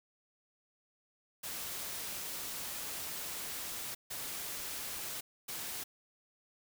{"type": "noise bursts at uneven times", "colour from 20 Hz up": "white", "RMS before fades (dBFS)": -41, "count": 3, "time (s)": [[1.43, 3.95], [4.1, 5.21], [5.48, 5.84]], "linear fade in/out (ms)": 10, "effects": []}